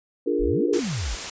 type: chord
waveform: sine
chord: Bb dominant seventh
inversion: first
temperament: equal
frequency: 293.7 / 349.2 / 415.3 / 466.2 Hz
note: D4 / F4 / Ab4 / Bb4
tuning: 0 / 0 / 0 / 0 cents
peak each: -26 dBFS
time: 0.26-0.8 s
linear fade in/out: 10 ms
type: exponential two-way sweep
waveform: sine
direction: up then down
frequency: 30.87 to 506 to 43.17 Hz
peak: -25 dBFS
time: 0.39-1.16 s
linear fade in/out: 20 ms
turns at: 0.69 s
type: noise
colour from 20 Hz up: white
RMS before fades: -31 dBFS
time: 0.73-1.3 s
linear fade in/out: 5 ms
effects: resampled to 16000 Hz